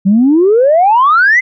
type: exponential sweep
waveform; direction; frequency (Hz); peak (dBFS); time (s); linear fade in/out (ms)
sine; up; 185 to 2093; -4; 0.05-1.41; 20
effects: tanh soft clip ceiling -1 dBFS